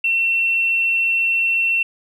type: tone with tanh clipping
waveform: triangle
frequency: 2707 Hz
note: E7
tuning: 45 cents sharp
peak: -15 dBFS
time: 0.04-1.83 s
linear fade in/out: 5 ms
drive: 3 dB
effects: none